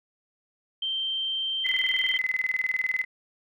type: tone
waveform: sine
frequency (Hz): 3136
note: G7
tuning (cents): 0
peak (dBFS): -26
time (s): 0.82-2.18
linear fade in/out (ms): 5
type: tone with tremolo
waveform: sine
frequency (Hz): 2035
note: C7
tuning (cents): -49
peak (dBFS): -22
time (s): 1.64-3.05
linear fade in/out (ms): 20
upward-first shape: square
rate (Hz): 20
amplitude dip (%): 80
effects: none